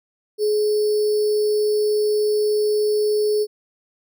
sine tone with sample-and-hold, 421.7 Hz, G#4, 26 cents sharp, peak -16 dBFS, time 0.38-3.47 s, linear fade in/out 50 ms, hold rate 4900 Hz, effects none

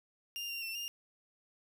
30% pulse tone with pitch steps, 2800 / 2772 / 2696 / 2809 Hz, F7 / F7 / E7 / F7, +4 / -14 / +38 / +9 cents, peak -35 dBFS, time 0.36-0.88 s, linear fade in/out 0 ms, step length 130 ms, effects none

